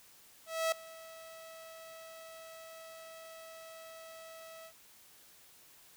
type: tone with ADSR envelope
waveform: sawtooth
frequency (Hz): 650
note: E5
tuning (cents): -24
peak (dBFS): -24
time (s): 0.46-4.73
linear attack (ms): 260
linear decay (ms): 3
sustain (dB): -21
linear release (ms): 72
effects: white hiss -60 dBFS RMS until 5.96 s